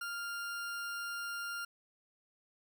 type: tone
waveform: 40% pulse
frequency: 1399 Hz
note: F6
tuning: 3 cents sharp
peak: -37 dBFS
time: 0.01-1.65 s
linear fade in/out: 5 ms
effects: none